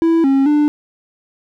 triangle tone with pitch steps, 330.1 / 271.6 / 296.7 Hz, E4 / C#4 / D4, +2 / -35 / +18 cents, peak -8 dBFS, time 0.02-0.68 s, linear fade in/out 0 ms, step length 220 ms, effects none

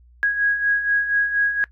sine beating tone pair, 1649 / 1653.2 Hz, G#6 / G#6, -13 / -8 cents, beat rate 4.2 Hz, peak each -25 / -18 dBFS, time 0.23-1.64 s, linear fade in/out 0 ms, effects noise-tail reverb RT60 0.1 s tail -20 dB re dry + added 60 Hz sine -48 dBFS peak until 1.71 s

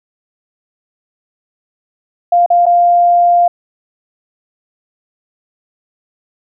sine tone with dropouts, 698.5 Hz, F5, in tune, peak -6 dBFS, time 2.32-3.48 s, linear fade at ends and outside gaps 5 ms, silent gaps 2.462-2.502 / 2.657-2.664 s, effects none

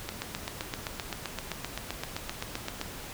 click train, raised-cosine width 0.2 ms, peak -15 dBFS, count 22, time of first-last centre 0.09-2.814 s, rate 7.71 Hz, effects pink hiss -42 dBFS RMS until 3.13 s

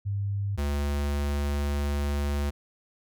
sine / square tone pair in turn, 100 / 71.89 Hz, G2 / D2, +35 / -36 cents, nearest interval tritone, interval 571 cents, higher first, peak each -26 dBFS, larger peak neither, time 0.05-0.57 / 0.57-2.51 s, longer second, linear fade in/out 20 ms, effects none

